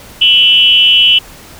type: tone with frequency modulation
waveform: sine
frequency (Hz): 2971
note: F#7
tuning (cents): +6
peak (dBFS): -4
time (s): 0.21-1.19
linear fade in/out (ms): 10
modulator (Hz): 274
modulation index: 0.7
effects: pink hiss -35 dBFS RMS until 1.59 s